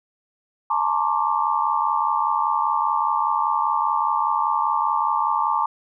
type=tone cluster; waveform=sine; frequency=860 / 925 / 1076 / 1167 Hz; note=A5 / A#5 / C6 / D6; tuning=-40 / -14 / +48 / -11 cents; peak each=-24 dBFS; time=0.7-5.66 s; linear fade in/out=5 ms; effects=none